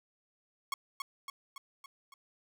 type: tone with echo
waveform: sawtooth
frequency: 1100 Hz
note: C#6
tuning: 14 cents flat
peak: -28 dBFS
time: 0.72-0.74 s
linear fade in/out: 2 ms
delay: 280 ms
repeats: 5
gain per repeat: -4 dB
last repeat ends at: 2.14 s
effects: none